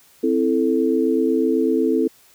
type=chord; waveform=sine; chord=A minor; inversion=first; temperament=equal; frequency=261.6 / 329.6 / 440 Hz; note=C4 / E4 / A4; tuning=0 / 0 / 0 cents; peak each=-20 dBFS; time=0.23-2.08 s; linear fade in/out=10 ms; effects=white hiss -53 dBFS RMS until 2.34 s